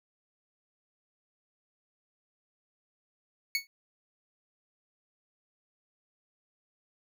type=tone with exponential decay; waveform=25% pulse; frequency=2217 Hz; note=C#7; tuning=in tune; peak=-20 dBFS; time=3.55-3.67 s; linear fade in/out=1 ms; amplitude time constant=25 ms; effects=none